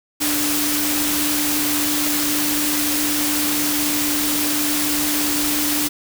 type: tone in noise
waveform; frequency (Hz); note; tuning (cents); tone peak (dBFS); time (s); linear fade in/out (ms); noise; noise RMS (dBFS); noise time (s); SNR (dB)
sine; 296.3; D4; +15; -23; 0.2-5.89; 20; white; -21; 0.2-5.89; -5
effects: none